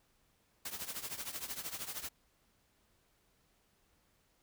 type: noise with tremolo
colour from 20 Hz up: white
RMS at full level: -39 dBFS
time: 0.65-2.09 s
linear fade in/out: 5 ms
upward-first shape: triangle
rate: 13 Hz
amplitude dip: 85%
effects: pink hiss -73 dBFS RMS until 4.42 s